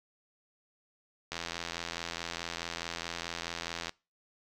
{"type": "click train", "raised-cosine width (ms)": 0.2, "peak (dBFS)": -18, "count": 219, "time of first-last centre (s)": [1.32, 3.894], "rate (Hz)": 84.7, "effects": ["noise-tail reverb RT60 0.3 s tail -24 dB re dry"]}